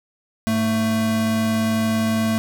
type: tone pair together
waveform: square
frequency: 104.86 / 222.2 Hz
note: G#2 / A3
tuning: +17 / +17 cents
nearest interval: octave + minor second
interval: 1300 cents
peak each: -28 / -19 dBFS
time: 0.47-2.38 s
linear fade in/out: 0 ms
effects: none